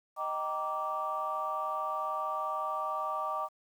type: chord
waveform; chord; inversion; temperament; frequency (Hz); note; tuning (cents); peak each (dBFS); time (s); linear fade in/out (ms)
sine; Eb major seventh; none; just; 622.3 / 777.8 / 933.4 / 1166.7; Eb5 / G5 / Bb5 / D6; 0 / -14 / +2 / -12; -38 / -38 / -39 / -33; 0.16-3.49; 50
effects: tanh soft clip ceiling -22 dBFS + 10-bit